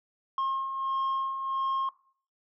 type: beating tone pair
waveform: sine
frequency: 1072 / 1073.5 Hz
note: C6 / C6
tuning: +42 / +44 cents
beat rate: 1.5 Hz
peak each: -33 / -26 dBFS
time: 0.38-1.89 s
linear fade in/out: 2 ms
effects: noise-tail reverb RT60 0.5 s tail -20 dB re dry + tanh soft clip ceiling -25 dBFS